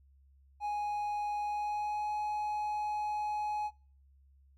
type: tone with pitch glide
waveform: triangle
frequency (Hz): 830.6 to 841.2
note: G#5 to G#5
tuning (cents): 0 to +22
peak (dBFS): -30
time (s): 0.6-3.71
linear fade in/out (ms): 50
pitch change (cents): +22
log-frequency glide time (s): 1.42-2.13
effects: noise-tail reverb RT60 0.4 s tail -23 dB re dry + added 68 Hz sine -60 dBFS peak until 4.57 s